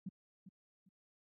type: tone with echo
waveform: sine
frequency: 187.9 Hz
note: F#3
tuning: 27 cents sharp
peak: -39 dBFS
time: 0.06-0.09 s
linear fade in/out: 5 ms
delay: 400 ms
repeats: 2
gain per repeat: -12 dB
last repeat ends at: 0.89 s
effects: high-pass 100 Hz 12 dB/octave